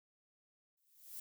violet noise with exponential growth, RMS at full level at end -44 dBFS, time 0.77-1.2 s, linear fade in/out 5 ms, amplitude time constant 93 ms, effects none

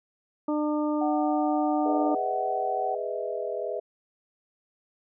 harmonic tone, 300 Hz, D4, 37 cents sharp, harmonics 1 / 2 / 3 / 4, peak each -25 / -31 / -35 / -37 dBFS, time 0.48-2.15 s, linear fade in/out 5 ms
sine tone with pitch glide, 748 to 753.6 Hz, F#5 to F#5, +19 to +32 cents, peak -27 dBFS, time 1.01-2.95 s, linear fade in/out 5 ms, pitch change +13 cents, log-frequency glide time 2.28-2.51 s
sine chord, E major seventh, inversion first, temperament just, 412 / 494.4 / 618.1 / 659.3 Hz, G#4 / B4 / D#5 / E5, -14 / +2 / -12 / 0 cents, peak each -34 dBFS, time 1.85-3.8 s, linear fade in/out 10 ms
effects none

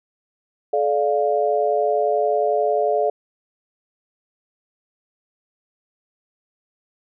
sine chord, D minor, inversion second, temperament equal with one note detuned, 430 / 587.3 / 698.5 Hz, A4 / D5 / F5, -40 / 0 / 0 cents, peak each -21 dBFS, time 0.73-3.1 s, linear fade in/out 5 ms, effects none

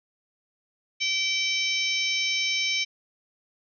harmonic tone, 770 Hz, G5, 31 cents flat, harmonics 3 / 4 / 5 / 6 / 7 / 8, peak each -27 / -30 / -32 / -39 / -30 / -35 dBFS, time 1-2.85 s, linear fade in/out 20 ms, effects none

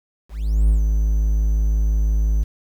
triangle tone with ADSR envelope, 52.9 Hz, G#1, 33 cents sharp, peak -9 dBFS, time 0.29-2.44 s, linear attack 400 ms, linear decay 110 ms, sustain -4 dB, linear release 12 ms, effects 8-bit

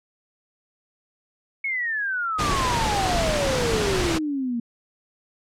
sine exponential sweep, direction down, 2218 to 229.7 Hz, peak -23 dBFS, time 1.64-4.6 s, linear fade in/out 5 ms
pink noise, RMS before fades -24 dBFS, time 2.38-4.19 s, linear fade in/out 20 ms
effects low-pass 7000 Hz 12 dB/octave

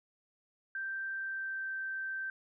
sine tone with pitch glide, 1568 to 1558.1 Hz, G6 to G6, 0 to -11 cents, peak -35 dBFS, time 0.75-2.3 s, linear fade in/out 2 ms, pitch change -11 cents, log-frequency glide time 1.15-1.72 s, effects none

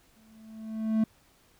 triangle tone with exponential growth, 220 Hz, A3, in tune, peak -18 dBFS, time 0.16-1.04 s, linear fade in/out 5 ms, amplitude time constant 190 ms, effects pink hiss -63 dBFS RMS until 1.59 s

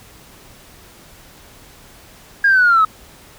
sine linear sweep, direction down, 1642 to 1263 Hz, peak -8 dBFS, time 2.44-2.85 s, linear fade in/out 5 ms, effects tanh soft clip ceiling -5 dBFS + pink hiss -44 dBFS RMS until 3.38 s

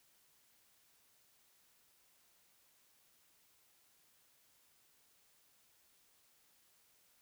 silence, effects white hiss -71 dBFS RMS until 7.21 s

